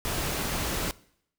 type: noise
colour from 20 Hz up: pink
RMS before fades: -30 dBFS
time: 0.05-0.91 s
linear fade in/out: 0 ms
effects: noise-tail reverb RT60 0.7 s tail -21 dB re dry